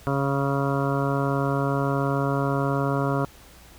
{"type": "harmonic tone", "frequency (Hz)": 138.59, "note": "C#3", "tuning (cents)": 0, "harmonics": [1, 2, 3, 4, 5, 7, 8, 9, 10], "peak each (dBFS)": [-25, -28, -30, -31, -32, -33, -34, -35, -35], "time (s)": [0.07, 3.25], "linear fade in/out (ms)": 0, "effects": ["added 60 Hz sine -50 dBFS peak until 3.78 s", "pink hiss -50 dBFS RMS until 3.78 s"]}